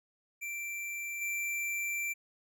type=tone with level steps; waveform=square; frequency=2349 Hz; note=D7; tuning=in tune; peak=-37 / -33 dBFS; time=0.41-2.14 s; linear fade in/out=20 ms; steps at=1.21 s; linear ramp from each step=10 ms; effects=none